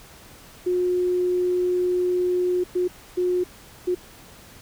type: tone bursts at uneven times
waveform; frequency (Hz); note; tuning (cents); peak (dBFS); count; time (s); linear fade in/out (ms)
sine; 360; F#4; -47; -19; 4; 0.66-2.64 / 2.75-2.88 / 3.17-3.44 / 3.87-3.95; 10
effects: pink hiss -47 dBFS RMS until 4.61 s